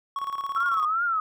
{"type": "tone with tremolo", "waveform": "triangle", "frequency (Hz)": 1108.7, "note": "C#6", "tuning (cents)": 0, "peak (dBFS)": -24, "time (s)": [0.16, 0.85], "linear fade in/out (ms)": 2, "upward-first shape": "square", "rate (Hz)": 18, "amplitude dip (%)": 65}
{"type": "tone with vibrato", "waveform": "sine", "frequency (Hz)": 1318.5, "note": "E6", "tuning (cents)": 0, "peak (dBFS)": -22, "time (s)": [0.56, 1.2], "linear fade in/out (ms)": 2, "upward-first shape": "triangle", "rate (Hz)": 2.6, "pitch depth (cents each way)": 150}
{"effects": []}